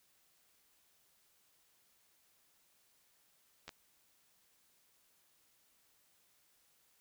clicks, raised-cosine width 0.2 ms, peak -29 dBFS, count 2, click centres 3.68 / 3.692 s, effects white hiss -72 dBFS RMS until 7 s

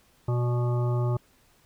harmonic tone with a mistuned harmonic, 122.1 Hz, B2, 19 cents flat, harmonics 1 / 3 / 5 / 7 / 9 / 10, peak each -23 / -33 / -37 / -40 / -42 / -43 dBFS, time 0.28-1.17 s, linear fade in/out 5 ms, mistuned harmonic 5, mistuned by -29 cents, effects pink hiss -62 dBFS RMS until 1.65 s

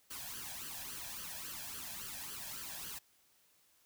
white noise with flanger, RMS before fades -45 dBFS, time 0.1-2.99 s, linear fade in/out 10 ms, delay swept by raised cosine 0.65 to 1.24 ms, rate 3.6 Hz, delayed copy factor +0.7, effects white hiss -70 dBFS RMS until 3.85 s

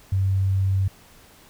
sine tone, 96.1 Hz, G2, 34 cents flat, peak -18 dBFS, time 0.12-0.88 s, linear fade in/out 5 ms, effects pink hiss -51 dBFS RMS until 1.49 s

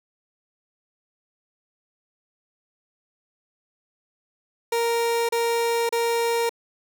30% pulse tone bursts, 466.2 Hz, A#4, in tune, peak -18 dBFS, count 3, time 4.72-6.494 s, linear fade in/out 5 ms, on 570 ms, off 32 ms, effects none

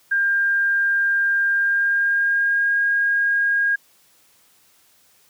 sine tone with pitch glide, 1600 to 1628 Hz, G6 to G#6, +35 to -35 cents, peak -16 dBFS, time 0.11-3.76 s, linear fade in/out 10 ms, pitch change +30 cents, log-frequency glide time 1.51-2.79 s, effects white hiss -57 dBFS RMS until 5.29 s + high-pass 60 Hz 12 dB/octave

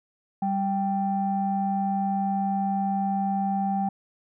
sine tone pair together, 196 / 784 Hz, G3 / G5, 0 / 0 cents, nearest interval 2 octaves, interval 2400 cents, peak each -25 dBFS, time 0.42-3.89 s, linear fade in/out 5 ms, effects tanh soft clip ceiling -15 dBFS

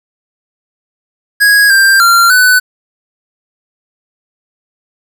square tone with pitch steps, 1655 / 1582 / 1380 / 1500 Hz, G#6 / G6 / F6 / F#6, -6 / +15 / -21 / +23 cents, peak -5 dBFS, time 1.4-2.6 s, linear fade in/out 20 ms, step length 300 ms, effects 7-bit

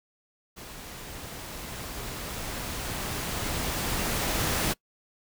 pink noise with level ramp, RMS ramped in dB -43 to -26 dBFS, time 0.56-4.74 s, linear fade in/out 20 ms, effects noise-tail reverb RT60 0.1 s tail -23 dB re dry

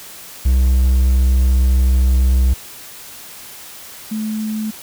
triangle / sine tone pair in turn, 63.9 / 216.7 Hz, C2 / A3, -40 / -26 cents, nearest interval octave + major sixth, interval 2114 cents, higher second, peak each -8 / -19 dBFS, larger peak first, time 0.45-2.54 / 4.11-4.71 s, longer first, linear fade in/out 10 ms, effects white hiss -36 dBFS RMS until 4.82 s

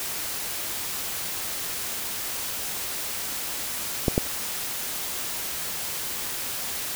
clicks, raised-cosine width 2 ms, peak -6 dBFS, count 2, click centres 4.082 / 4.179 s, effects white hiss -31 dBFS RMS until 6.95 s

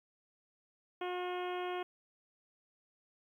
harmonic tone, 360 Hz, F#4, 47 cents flat, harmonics 1 / 2 / 3 / 4 / 5 / 6 / 7 / 8 / 9, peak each -38 / -41 / -45 / -49 / -53 / -52 / -52 / -54 / -53 dBFS, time 1.01-1.83 s, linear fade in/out 5 ms, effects 12-bit

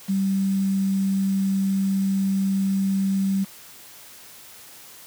sine tone with quantisation, 194.1 Hz, G3, 17 cents flat, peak -19 dBFS, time 0.08-3.45 s, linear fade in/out 20 ms, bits 7, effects white hiss -45 dBFS RMS until 5.06 s + high-pass 60 Hz 12 dB/octave

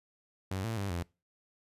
sawtooth tone with pitch steps, 94.8 / 113.4 / 99.3 / 86.5 Hz, F#2 / A#2 / G2 / F2, +43 / -47 / +23 / -16 cents, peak -29 dBFS, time 0.51-1.03 s, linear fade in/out 5 ms, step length 130 ms, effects noise-tail reverb RT60 0.3 s tail -24 dB re dry + resampled to 32000 Hz

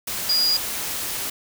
sine tone in noise, 4864 Hz, D#8, 40 cents flat, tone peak -17 dBFS, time 0.29-0.57 s, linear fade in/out 5 ms, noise white, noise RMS -28 dBFS, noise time 0.07-1.3 s, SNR +8 dB, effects none

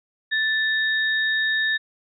sine tone pair together, 1760 / 3729 Hz, A6 / A#7, 0 / 0 cents, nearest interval octave + minor second, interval 1300 cents, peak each -20 / -27 dBFS, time 0.31-1.78 s, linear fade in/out 20 ms, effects none

